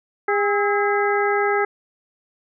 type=harmonic tone with a mistuned harmonic; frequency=406.9 Hz; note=G#4; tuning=35 cents flat; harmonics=1 / 2 / 3 / 4 / 5; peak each=-20 / -23 / -25 / -26 / -27 dBFS; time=0.28-1.65 s; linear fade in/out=5 ms; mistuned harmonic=3; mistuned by=+94 cents; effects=none